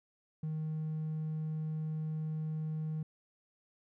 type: tone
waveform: triangle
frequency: 156.2 Hz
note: D#3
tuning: 7 cents sharp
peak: -31 dBFS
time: 0.43-3.03 s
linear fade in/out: 5 ms
effects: tanh soft clip ceiling -29 dBFS